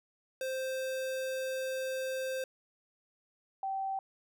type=tone pair in turn; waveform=square / sine; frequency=523.3 / 774.6 Hz; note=C5 / G5; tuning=0 / -21 cents; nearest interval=perfect fifth; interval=679 cents; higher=second; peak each=-34 / -32 dBFS; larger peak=second; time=0.41-2.44 / 3.63-3.99 s; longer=first; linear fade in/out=2 ms; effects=none